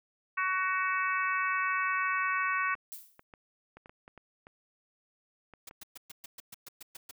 harmonic tone, 374.3 Hz, F#4, 20 cents sharp, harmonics 3 / 4 / 5 / 6 / 7, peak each -31 / -33 / -35 / -37 / -38 dBFS, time 0.37-2.75 s, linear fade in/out 10 ms
clicks, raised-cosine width 0.5 ms, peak -35 dBFS, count 11, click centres 2.752 / 3.194 / 3.338 / 3.77 / 3.859 / 3.895 / 4.079 / 4.177 / 4.469 / 5.537 / 5.711 s
violet noise with exponential decay, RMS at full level -40 dBFS, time 2.92-3.23 s, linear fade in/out 0 ms, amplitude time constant 67 ms
white noise bursts, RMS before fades -45 dBFS, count 11, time 5.67-7.112 s, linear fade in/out 5 ms, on 22 ms, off 120 ms
effects none

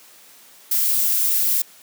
violet noise, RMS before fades -19 dBFS, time 0.71-1.62 s, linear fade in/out 5 ms, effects white hiss -48 dBFS RMS until 1.82 s + high-pass 200 Hz 12 dB/octave

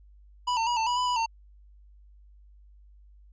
square tone with pitch steps, 985 / 904 / 965 / 893 / 977 / 996 / 985 / 909 Hz, B5 / A5 / B5 / A5 / B5 / B5 / B5 / A#5, -5 / +47 / -40 / +25 / -19 / +14 / -5 / -44 cents, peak -25 dBFS, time 0.47-1.262 s, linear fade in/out 10 ms, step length 99 ms, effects added 50 Hz sine -51 dBFS peak until 3.32 s + resampled to 16000 Hz

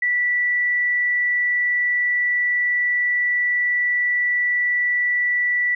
sine tone, 1961 Hz, B6, 13 cents flat, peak -17 dBFS, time 0.02-5.75 s, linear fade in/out 5 ms, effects none

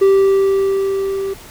triangle tone with level ramp, 390 Hz, G4, 9 cents flat, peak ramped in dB -5 to -17 dBFS, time 0.01-1.34 s, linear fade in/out 10 ms, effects pink hiss -38 dBFS RMS until 1.5 s

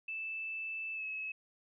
sine tone with pitch glide, 2637 to 2580 Hz, E7 to E7, 0 to -38 cents, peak -37 dBFS, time 0.08-1.32 s, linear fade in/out 5 ms, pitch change -38 cents, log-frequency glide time 0.94-1.04 s, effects none

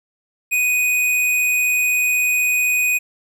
square tone, 2489 Hz, D#7, in tune, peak -16 dBFS, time 0.51-2.99 s, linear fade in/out 20 ms, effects 9-bit

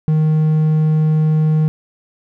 triangle tone, 155.56 Hz, D#3, in tune, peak -9 dBFS, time 0.08-1.68 s, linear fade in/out 0 ms, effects none

